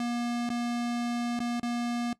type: tone with dropouts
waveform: square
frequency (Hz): 238.8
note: A#3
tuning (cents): +42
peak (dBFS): -29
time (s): 0-2.13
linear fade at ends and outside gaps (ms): 2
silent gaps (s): 0.492-0.501 / 1.392-1.402 / 1.598-1.63
effects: noise-tail reverb RT60 0.1 s tail -18 dB re dry + low-pass 8000 Hz 12 dB/octave